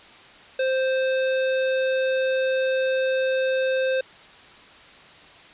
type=tone; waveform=square; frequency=523.3 Hz; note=C5; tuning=in tune; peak=-21 dBFS; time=0.59-4.01 s; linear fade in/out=5 ms; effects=white hiss -47 dBFS RMS until 5.53 s + resampled to 8000 Hz